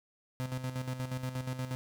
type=tone with tremolo; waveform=35% pulse; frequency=128.4 Hz; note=C3; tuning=32 cents flat; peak=-31 dBFS; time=0.4-1.75 s; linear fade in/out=0 ms; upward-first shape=square; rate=8.4 Hz; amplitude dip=60%; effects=none